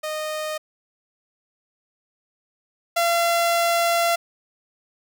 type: tone pair in turn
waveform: sawtooth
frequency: 617 / 682.5 Hz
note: D#5 / F5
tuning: -15 / -40 cents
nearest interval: major second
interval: 175 cents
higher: second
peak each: -22 / -14 dBFS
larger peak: second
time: 0.03-0.58 / 2.96-4.16 s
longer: second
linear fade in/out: 10 ms
effects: none